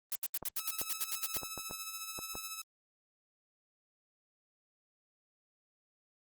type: noise bursts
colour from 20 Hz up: blue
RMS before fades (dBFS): -34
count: 12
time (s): 0.12-1.373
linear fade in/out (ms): 0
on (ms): 32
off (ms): 79
type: clicks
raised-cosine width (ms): 1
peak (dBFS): -28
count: 8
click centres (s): 0.427 / 0.815 / 1.367 / 1.433 / 1.577 / 1.711 / 2.19 / 2.354
type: tone with tremolo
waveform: 5% pulse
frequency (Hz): 1299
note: E6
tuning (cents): -26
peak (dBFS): -27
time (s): 0.58-2.62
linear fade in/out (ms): 5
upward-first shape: sine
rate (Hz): 14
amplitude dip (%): 50
effects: Opus 24 kbps